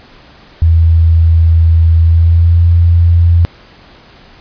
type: tone with pitch glide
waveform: sine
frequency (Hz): 82.3 to 85.25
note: E2 to F2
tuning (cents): -2 to -41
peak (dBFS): -4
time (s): 0.62-3.45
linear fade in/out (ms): 0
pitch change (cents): +61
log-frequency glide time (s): 2-2.62
effects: pink hiss -40 dBFS RMS until 4.4 s + resampled to 11025 Hz